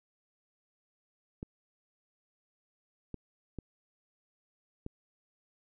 clicks, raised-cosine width 3 ms, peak -26 dBFS, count 4, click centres 1.429 / 3.143 / 3.587 / 4.864 s, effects none

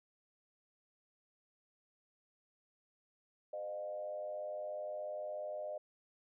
sine tone with frequency modulation, 610 Hz, D#5, 34 cents flat, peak -39 dBFS, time 3.53-5.78 s, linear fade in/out 5 ms, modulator 96.9 Hz, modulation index 0.68, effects none

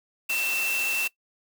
sine tone in noise, 2683 Hz, E7, 30 cents sharp, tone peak -25 dBFS, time 0.29-1.08 s, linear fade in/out 10 ms, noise white, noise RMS -32 dBFS, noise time 0.29-1.08 s, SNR +4 dB, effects noise-tail reverb RT60 0.1 s tail -20 dB re dry + high-pass 300 Hz 12 dB/octave

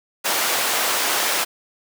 pink high-pass noise, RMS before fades -21 dBFS, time 0.24-1.45 s, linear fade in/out 20 ms, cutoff 630 Hz, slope 12 dB/octave, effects none

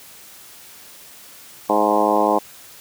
harmonic tone with a mistuned harmonic, 105 Hz, G#2, 19 cents sharp, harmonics 2 / 3 / 4 / 5 / 6 / 7 / 8 / 9 / 10, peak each -27 / -23 / -24 / -22 / -23 / -23 / -21 / -24 / -24 dBFS, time 1.69-2.39 s, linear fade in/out 10 ms, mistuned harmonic 7, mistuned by -24 cents, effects white hiss -43 dBFS RMS until 2.8 s + high-pass 60 Hz 12 dB/octave

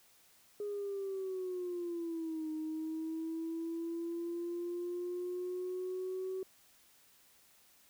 sine linear two-way sweep, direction down then up, 415.3 to 311.1 to 377.9 Hz, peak -35 dBFS, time 0.6-6.43 s, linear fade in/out 2 ms, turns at 2.5 s, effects tanh soft clip ceiling -32 dBFS + white hiss -65 dBFS RMS until 7.89 s

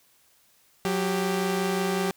sawtooth tone pair together, 183.9 / 393.2 Hz, F#3 / G4, -10 / +5 cents, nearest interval octave + minor second, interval 1315 cents, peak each -23 dBFS, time 0.85-2.11 s, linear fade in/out 0 ms, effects white hiss -62 dBFS RMS until 2.16 s

